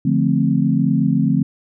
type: chord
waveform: sine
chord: D minor seventh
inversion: none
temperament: equal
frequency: 146.83 / 174.61 / 220 / 261.6 Hz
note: D3 / F3 / A3 / C4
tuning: 0 / 0 / 0 / 0 cents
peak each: -19 dBFS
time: 0.05-1.43 s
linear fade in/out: 5 ms
effects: none